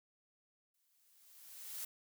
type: noise with exponential growth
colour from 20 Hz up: blue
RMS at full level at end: -42 dBFS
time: 0.74-1.85 s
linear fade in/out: 5 ms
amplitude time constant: 240 ms
effects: none